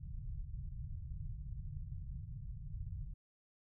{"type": "low-pass noise", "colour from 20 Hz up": "pink", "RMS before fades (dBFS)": -44, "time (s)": [0, 3.14], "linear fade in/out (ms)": 10, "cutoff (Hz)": 150, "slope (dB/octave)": 48, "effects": []}